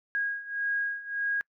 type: beating tone pair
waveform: sine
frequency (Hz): 1638 / 1639.7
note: G#6 / G#6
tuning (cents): -24 / -23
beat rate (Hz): 1.7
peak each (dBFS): -33 / -30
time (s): 0.15-1.41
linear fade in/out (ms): 0
effects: noise-tail reverb RT60 0.1 s tail -26 dB re dry